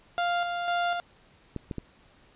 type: tone with tremolo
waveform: 30% pulse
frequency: 698.5 Hz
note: F5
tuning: in tune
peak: -22 dBFS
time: 0.18-1 s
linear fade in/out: 0 ms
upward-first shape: square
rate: 2 Hz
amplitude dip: 40%
type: clicks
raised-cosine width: 3 ms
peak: -20 dBFS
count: 3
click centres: 1.563 / 1.712 / 1.783 s
effects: pink hiss -59 dBFS RMS until 2.35 s + resampled to 8000 Hz